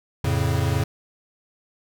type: chord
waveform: square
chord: F augmented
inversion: none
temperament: equal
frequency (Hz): 87.31 / 110 / 138.59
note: F2 / A2 / C#3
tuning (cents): 0 / 0 / 0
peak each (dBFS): -25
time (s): 0.24-0.84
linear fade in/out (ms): 5
effects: none